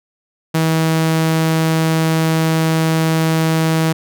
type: tone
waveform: sawtooth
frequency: 160.9 Hz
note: E3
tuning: 42 cents flat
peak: -9 dBFS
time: 0.54-3.93 s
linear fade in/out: 10 ms
effects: none